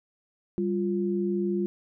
sine tone pair together, 196.64 / 350 Hz, G3 / F4, +6 / +4 cents, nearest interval minor seventh, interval 998 cents, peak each -27 dBFS, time 0.58-1.66 s, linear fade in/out 0 ms, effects none

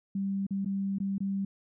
sine tone with dropouts, 196 Hz, G3, in tune, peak -28 dBFS, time 0.15-1.45 s, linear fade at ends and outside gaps 5 ms, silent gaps 0.467-0.507 / 0.648-0.658 / 0.985-1.001 / 1.182-1.204 s, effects none

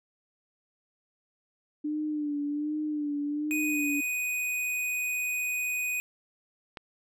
sine tone with vibrato, 297 Hz, D4, 20 cents sharp, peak -28 dBFS, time 1.84-4.01 s, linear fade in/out 10 ms, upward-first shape sine, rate 1.3 Hz, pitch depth 47 cents each way
square tone, 2489 Hz, D#7, in tune, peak -29 dBFS, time 3.51-6 s, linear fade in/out 0 ms
click, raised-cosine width 0.3 ms, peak -23 dBFS, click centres 6.772 s
effects none

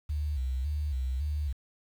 sine tone with vibrato, 69.3 Hz, C#2, in tune, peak -28 dBFS, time 0.09-1.53 s, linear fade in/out 10 ms, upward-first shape square, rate 1.8 Hz, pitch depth 120 cents each way, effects 9-bit

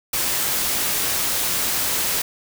white noise, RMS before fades -22 dBFS, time 0.13-2.22 s, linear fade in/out 5 ms, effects none

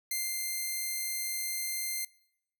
5% pulse tone with ADSR envelope, 2093 Hz, C7, in tune, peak -20 dBFS, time 0.11-2.05 s, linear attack 4 ms, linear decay 210 ms, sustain -2 dB, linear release 4 ms, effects noise-tail reverb RT60 0.8 s tail -24 dB re dry

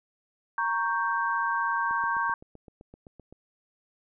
sine chord, G diminished, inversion first, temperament equal, 932.3 / 1108.7 / 1568 Hz, Bb5 / Db6 / G6, 0 / 0 / 0 cents, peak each -29 dBFS, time 0.58-2.34 s, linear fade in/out 2 ms
click train, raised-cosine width 2 ms, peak -34 dBFS, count 12, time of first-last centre 1.91-3.326 s, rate 7.77 Hz
effects none

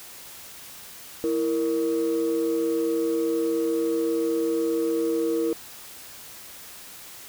sine tone pair together, 329.6 / 466.1 Hz, E4 / A#4, 0 / 0 cents, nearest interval tritone, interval 600 cents, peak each -23 dBFS, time 1.24-5.53 s, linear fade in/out 0 ms, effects tanh soft clip ceiling -17 dBFS + white hiss -43 dBFS RMS until 7.28 s

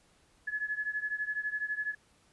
sine beating tone pair, 1701 / 1713 Hz, G#6 / A6, +41 / -47 cents, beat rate 12 Hz, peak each -34 / -36 dBFS, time 0.47-1.95 s, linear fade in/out 10 ms, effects pink hiss -66 dBFS RMS until 2.32 s + resampled to 24000 Hz

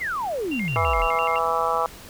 sine exponential sweep, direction down, 2217 to 34 Hz, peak -24 dBFS, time 0-1.08 s, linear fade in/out 20 ms
sine tone with vibrato, 2423 Hz, D#7, 47 cents flat, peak -28 dBFS, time 0.51-1.39 s, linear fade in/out 10 ms, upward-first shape square, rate 5.9 Hz, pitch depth 230 cents each way
harmonic tone, 164.81 Hz, E3, in tune, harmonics 3 / 4 / 5 / 6 / 7 / 8, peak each -28 / -28 / -27 / -28 / -25 / -28 dBFS, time 0.76-1.86 s, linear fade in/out 0 ms
effects pink hiss -43 dBFS RMS until 2.09 s

